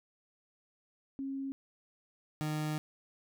sine / 30% pulse tone pair in turn, 271.6 / 153.07 Hz, C#4 / D#3, -35 / -28 cents, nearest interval minor seventh, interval 993 cents, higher first, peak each -35 / -30 dBFS, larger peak second, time 1.19-1.52 / 2.41-2.78 s, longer second, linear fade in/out 0 ms, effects none

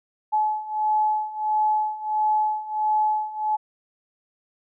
sine beating tone pair, 855 / 856.5 Hz, A5 / A5, -50 / -47 cents, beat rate 1.5 Hz, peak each -25 / -22 dBFS, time 0.32-3.57 s, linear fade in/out 20 ms, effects none

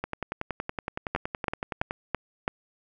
two click trains, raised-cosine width 0.5 ms, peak -10 / -15 dBFS, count 5 / 21, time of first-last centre 1.15-2.479 / 0.04-1.909 s, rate 3.01 / 10.7 Hz, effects none

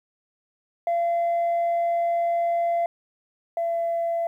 sine tone pair in turn, 684 / 675.4 Hz, F5 / E5, -36 / +42 cents, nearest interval unison, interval 22 cents, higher first, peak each -18 / -21 dBFS, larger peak first, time 0.87-2.86 / 3.57-4.27 s, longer first, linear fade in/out 2 ms, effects tanh soft clip ceiling -19 dBFS + 10-bit

